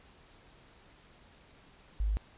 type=tone; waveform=sine; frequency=51.7 Hz; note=G#1; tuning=7 cents flat; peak=-27 dBFS; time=2-2.17 s; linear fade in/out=0 ms; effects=pink hiss -59 dBFS RMS until 2.37 s + resampled to 8000 Hz